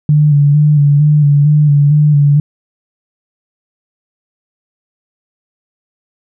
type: tone with vibrato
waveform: sine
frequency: 146.83 Hz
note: D3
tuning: in tune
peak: -5 dBFS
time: 0.09-2.4 s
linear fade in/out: 2 ms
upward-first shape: square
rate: 2.2 Hz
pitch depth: 34 cents each way
effects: none